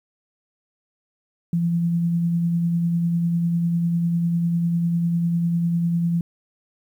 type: tone with tremolo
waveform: sine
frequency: 170 Hz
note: F3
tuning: 46 cents flat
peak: -17 dBFS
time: 1.53-6.21 s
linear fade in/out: 2 ms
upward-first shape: sine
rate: 10 Hz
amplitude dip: 25%
effects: 9-bit